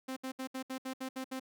sawtooth tone bursts, 261.6 Hz, C4, in tune, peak -33 dBFS, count 9, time 0.08-1.398 s, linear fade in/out 10 ms, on 86 ms, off 68 ms, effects none

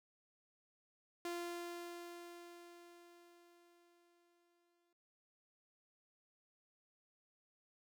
sawtooth tone with exponential decay, 346.1 Hz, F4, 16 cents flat, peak -36 dBFS, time 1.25-4.93 s, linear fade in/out 2 ms, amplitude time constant 800 ms, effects none

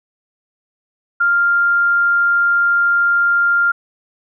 sine tone, 1396.9 Hz, F6, in tune, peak -11 dBFS, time 1.2-3.72 s, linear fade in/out 10 ms, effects none

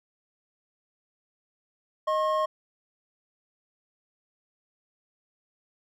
triangle tone pair together, 622.3 / 1077.9 Hz, D#5 / C#6, 0 / -49 cents, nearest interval minor seventh, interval 951 cents, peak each -24 dBFS, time 2.07-2.46 s, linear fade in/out 10 ms, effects none

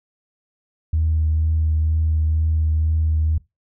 sine tone with vibrato, 78.8 Hz, D#2, 23 cents sharp, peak -15 dBFS, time 0.93-3.38 s, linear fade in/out 5 ms, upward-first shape triangle, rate 2.1 Hz, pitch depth 18 cents each way, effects noise-tail reverb RT60 0.2 s tail -21 dB re dry + tanh soft clip ceiling -11 dBFS

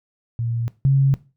sine tone pair in turn, 116.54 / 136.46 Hz, A#2 / C#3, 0 / -27 cents, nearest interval minor third, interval 273 cents, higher second, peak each -21 / -12 dBFS, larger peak second, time 0.39-0.68 / 0.85-1.14 s, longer neither, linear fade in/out 0 ms, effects noise-tail reverb RT60 0.3 s tail -18 dB re dry

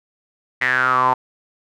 sawtooth tone with band-pass filter sweep, 128.1 Hz, C3, 36 cents flat, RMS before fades -17 dBFS, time 0.61-1.14 s, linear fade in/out 10 ms, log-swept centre 2000 to 910 Hz, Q 9.1, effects none

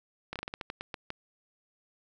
slowing click train, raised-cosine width 0.3 ms, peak -20 dBFS, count 11, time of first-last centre 0.33-1.104 s, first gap 27 ms, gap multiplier 1.22, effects none

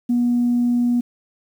sine tone, 241.8 Hz, B3, 36 cents flat, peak -14 dBFS, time 0.09-1.01 s, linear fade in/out 10 ms, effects tanh soft clip ceiling -11 dBFS + 8-bit

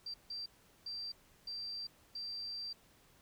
sine tone bursts at uneven times, 4699 Hz, D8, in tune, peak -40 dBFS, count 5, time 0.06-0.14 / 0.3-0.46 / 0.86-1.12 / 1.47-1.87 / 2.15-2.73 s, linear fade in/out 5 ms, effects pink hiss -66 dBFS RMS until 3.21 s

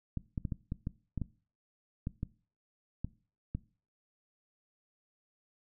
clicks, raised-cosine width 5 ms, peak -22 dBFS, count 12, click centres 0.173 / 0.378 / 0.452 / 0.522 / 0.721 / 0.871 / 1.177 / 1.217 / 2.071 / 2.231 / 3.046 / 3.55 s, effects noise-tail reverb RT60 0.4 s tail -20 dB re dry

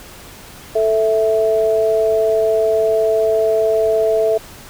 sine tone pair together, 440.5 / 657 Hz, A4 / E5, +2 / -6 cents, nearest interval perfect fifth, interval 692 cents, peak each -15 dBFS, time 0.75-4.38 s, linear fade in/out 10 ms, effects pink hiss -38 dBFS RMS until 4.69 s

